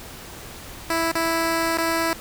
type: tone with dropouts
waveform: 10% pulse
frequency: 329.6 Hz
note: E4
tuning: in tune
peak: -12 dBFS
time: 0.9-2.13 s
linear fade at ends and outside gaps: 1 ms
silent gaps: 1.116-1.152 / 1.773-1.784 s
effects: pink hiss -39 dBFS RMS until 2.2 s